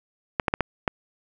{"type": "clicks", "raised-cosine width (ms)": 0.5, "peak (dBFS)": -6, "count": 5, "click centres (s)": [0.398, 0.482, 0.539, 0.607, 0.878], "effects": []}